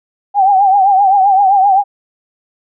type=tone with vibrato; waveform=sine; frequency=784 Hz; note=G5; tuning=in tune; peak=-6 dBFS; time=0.34-1.84 s; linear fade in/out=50 ms; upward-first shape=triangle; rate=7.7 Hz; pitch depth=99 cents each way; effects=none

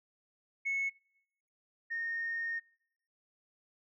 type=tone pair in turn; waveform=sine; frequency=2198 / 1841.4 Hz; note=C#7 / A#6; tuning=-15 / -22 cents; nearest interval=minor third; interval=307 cents; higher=first; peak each=-29 / -33 dBFS; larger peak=first; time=0.65-0.9 / 1.9-2.6 s; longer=second; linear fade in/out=20 ms; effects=noise-tail reverb RT60 0.8 s tail -26 dB re dry + tanh soft clip ceiling -27 dBFS

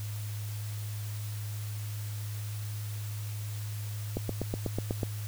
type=click train; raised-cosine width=2 ms; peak=-17 dBFS; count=8; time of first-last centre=4.17-5.032 s; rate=8.12 Hz; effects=added 105 Hz sine -34 dBFS peak until 5.27 s + white hiss -47 dBFS RMS until 5.27 s

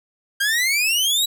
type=exponential sweep; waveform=sawtooth; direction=up; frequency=1583 to 3937 Hz; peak=-14 dBFS; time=0.4-1.26 s; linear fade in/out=10 ms; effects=none

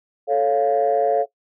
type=chord; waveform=sine; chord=A augmented; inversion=none; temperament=equal; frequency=440 / 554.4 / 698.5 Hz; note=A4 / C#5 / E#5; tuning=0 / 0 / 0 cents; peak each=-19 dBFS; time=0.27-1.26 s; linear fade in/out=50 ms; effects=noise-tail reverb RT60 0.1 s tail -17 dB re dry + tanh soft clip ceiling -9 dBFS

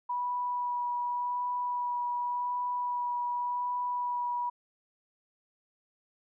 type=tone with vibrato; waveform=sine; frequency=977 Hz; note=B5; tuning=19 cents flat; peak=-29 dBFS; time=0.09-4.5 s; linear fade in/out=10 ms; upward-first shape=sine; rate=0.88 Hz; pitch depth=11 cents each way; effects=none

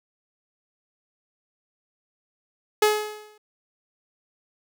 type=tone with exponential decay; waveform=sawtooth; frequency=424 Hz; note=G#4; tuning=36 cents sharp; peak=-10 dBFS; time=2.82-3.38 s; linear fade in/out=5 ms; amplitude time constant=120 ms; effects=none

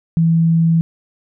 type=tone; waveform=sine; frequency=164.81 Hz; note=E3; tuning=in tune; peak=-10 dBFS; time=0.17-0.81 s; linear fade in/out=0 ms; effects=none

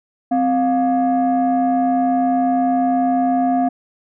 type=tone pair together; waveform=sine; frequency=260 / 705.8 Hz; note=C4 / F5; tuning=-11 / +18 cents; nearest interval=octave + perfect fourth; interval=1729 cents; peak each=-15 dBFS; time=0.31-3.69 s; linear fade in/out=10 ms; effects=tanh soft clip ceiling -10 dBFS

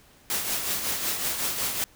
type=noise with tremolo; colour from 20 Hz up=white; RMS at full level=-26 dBFS; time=0.3-1.84 s; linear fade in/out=0 ms; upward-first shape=triangle; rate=5.4 Hz; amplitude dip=55%; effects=pink hiss -56 dBFS RMS until 1.95 s

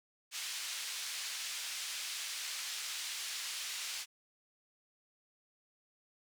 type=band-pass noise; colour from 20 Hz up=pink; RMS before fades=-41 dBFS; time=0.31-4.06 s; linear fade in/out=50 ms; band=2700 to 8200 Hz; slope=12 dB/octave; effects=none

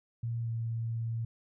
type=tone with pitch glide; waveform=sine; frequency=116.54 to 114.6 Hz; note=A#2 to A#2; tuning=0 to -29 cents; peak=-31 dBFS; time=0.23-1.25 s; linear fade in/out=5 ms; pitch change=-29 cents; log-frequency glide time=0.42-0.49 s; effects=none

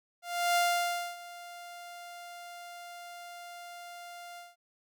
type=tone with ADSR envelope; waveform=sawtooth; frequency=698.5 Hz; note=F5; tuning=in tune; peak=-20 dBFS; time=0.22-4.56 s; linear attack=340 ms; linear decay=600 ms; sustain=-20 dB; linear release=180 ms; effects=none

